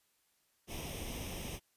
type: noise with comb filter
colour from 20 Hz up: pink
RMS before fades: -42 dBFS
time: 0.67-1.6 s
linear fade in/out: 50 ms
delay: 0.34 ms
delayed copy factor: +0.7
effects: white hiss -75 dBFS RMS until 1.76 s + resampled to 32000 Hz